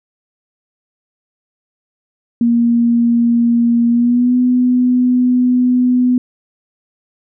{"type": "tone with pitch glide", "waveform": "sine", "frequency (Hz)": [235.4, 249.3], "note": ["A#3", "B3"], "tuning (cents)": [17, 16], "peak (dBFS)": -9, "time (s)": [2.41, 6.18], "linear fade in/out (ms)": 2, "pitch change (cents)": 99, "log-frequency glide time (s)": [3.89, 4.36], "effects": []}